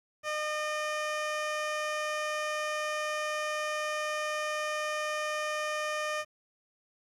15% pulse tone with low-pass filter, 608 Hz, D#5, 40 cents flat, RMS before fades -33 dBFS, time 0.23-6.25 s, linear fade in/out 50 ms, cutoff 8800 Hz, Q 0.58, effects 10-bit

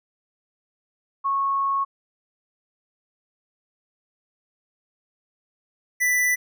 sine / square tone pair in turn, 1100 / 1983.3 Hz, C#6 / B6, -14 / +7 cents, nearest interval minor seventh, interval 1021 cents, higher second, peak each -20 / -19 dBFS, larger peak second, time 1.24-1.85 / 6-6.36 s, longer first, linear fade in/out 20 ms, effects none

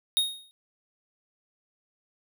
square tone with exponential decay, 3729 Hz, A#7, in tune, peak -19 dBFS, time 0.17-0.51 s, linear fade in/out 0 ms, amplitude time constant 72 ms, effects none

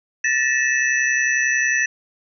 sine tone cluster, 1764 / 1895 / 2610 / 5930 Hz, A6 / A#6 / E7 / F#8, +4 / +28 / -18 / +3 cents, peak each -20 / -21 / -24 / -26 dBFS, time 0.24-1.86 s, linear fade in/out 5 ms, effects none

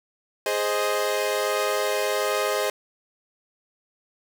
sawtooth chord, Ab major, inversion none, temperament equal, 415.3 / 523.3 / 622.3 Hz, Ab4 / C5 / Eb5, 0 / 0 / 0 cents, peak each -23 dBFS, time 0.46-2.7 s, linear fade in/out 2 ms, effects none

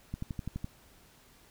click train, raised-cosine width 5 ms, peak -23 dBFS, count 7, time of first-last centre 0.14-0.644 s, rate 11.9 Hz, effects pink hiss -60 dBFS RMS until 1.5 s

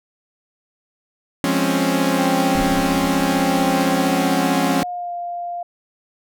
sawtooth chord, Db major seventh, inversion first, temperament equal, 174.61 / 207.7 / 261.6 / 277.2 Hz, F3 / Ab3 / C4 / Db4, 0 / 0 / 0 / 0 cents, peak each -19 / -21 / -18 / -16 dBFS, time 1.44-4.83 s, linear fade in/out 0 ms
sine tone with pitch glide, 784 to 698.5 Hz, G5 to F5, 0 to 0 cents, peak -24 dBFS, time 2.18-5.63 s, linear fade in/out 5 ms, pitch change -200 cents, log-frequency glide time 3.76-5.13 s
brown noise with exponential decay, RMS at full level -26 dBFS, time 2.55-4.81 s, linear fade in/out 2 ms, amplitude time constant 490 ms
effects none

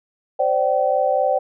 sine chord, C suspended second, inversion none, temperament equal with one note detuned, 523.3 / 587.3 / 768.3 Hz, C5 / D5 / G5, 0 / 0 / -35 cents, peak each -20 dBFS, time 0.39-1.39 s, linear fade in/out 10 ms, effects none

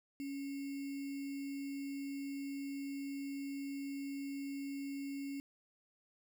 sine tone with sample-and-hold, 278.1 Hz, C#4, 6 cents sharp, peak -39 dBFS, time 0.2-5.4 s, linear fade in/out 0 ms, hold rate 2450 Hz, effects none

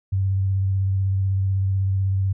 sine tone with vibrato, 96.4 Hz, G2, 28 cents flat, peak -18 dBFS, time 0.12-2.33 s, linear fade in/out 10 ms, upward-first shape sine, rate 16 Hz, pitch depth 21 cents each way, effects none

